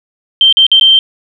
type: tone with dropouts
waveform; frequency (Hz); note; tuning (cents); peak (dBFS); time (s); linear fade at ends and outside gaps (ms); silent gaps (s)
sine; 3136; G7; 0; -3; 0.41-0.99; 1; 0.526-0.57 / 0.666-0.716 / 0.797-0.811
effects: 7-bit